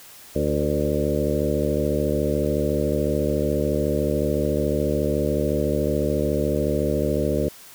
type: harmonic tone with a mistuned harmonic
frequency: 73.9 Hz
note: D2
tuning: 11 cents sharp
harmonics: 1 / 2 / 3 / 4 / 5 / 6 / 7 / 8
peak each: -28 / -28 / -28 / -28 / -28 / -28 / -28 / -28 dBFS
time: 0.35-7.49 s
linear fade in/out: 10 ms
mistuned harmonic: 6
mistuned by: +33 cents
effects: white hiss -45 dBFS RMS until 7.74 s